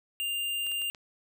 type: tone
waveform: square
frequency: 2798 Hz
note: F7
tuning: 3 cents sharp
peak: -30 dBFS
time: 0.2-0.9 s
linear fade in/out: 0 ms
type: clicks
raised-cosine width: 0.2 ms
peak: -31 dBFS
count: 4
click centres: 0.667 / 0.717 / 0.818 / 0.948 s
effects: none